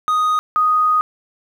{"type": "tone pair in turn", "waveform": ["triangle", "sine"], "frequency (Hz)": [1244.5, 1244.5], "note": ["D#6", "D#6"], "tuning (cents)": [0, 0], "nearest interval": "unison", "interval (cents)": 0, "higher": "neither", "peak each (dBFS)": -12, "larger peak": "neither", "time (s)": [[0.08, 0.39], [0.56, 1.01]], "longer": "second", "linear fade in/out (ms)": 0, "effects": ["8-bit"]}